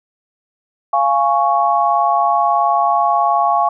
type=chord; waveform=sine; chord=Db major; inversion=first; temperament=just; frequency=693 / 831.5 / 1108.7 Hz; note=F5 / Ab5 / Db6; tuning=-14 / +2 / 0 cents; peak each=-16 dBFS; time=0.93-3.69 s; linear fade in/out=5 ms; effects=none